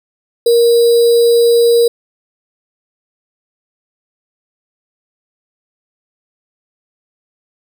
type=tone with sample-and-hold; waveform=sine; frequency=470 Hz; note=A#4; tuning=14 cents sharp; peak=-6 dBFS; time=0.46-1.88 s; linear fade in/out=5 ms; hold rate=4410 Hz; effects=none